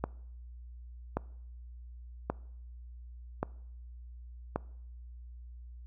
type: click train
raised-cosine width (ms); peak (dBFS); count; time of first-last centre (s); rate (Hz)
1; -16; 5; 0.04-4.56; 0.885
effects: noise-tail reverb RT60 0.7 s tail -23 dB re dry + added 60 Hz sine -45 dBFS peak until 5.86 s